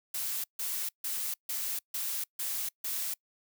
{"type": "noise bursts", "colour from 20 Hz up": "blue", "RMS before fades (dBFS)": -34, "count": 7, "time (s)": [0.14, 3.14], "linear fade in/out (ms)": 5, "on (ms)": 300, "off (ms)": 150, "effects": ["noise-tail reverb RT60 0.1 s tail -25 dB re dry"]}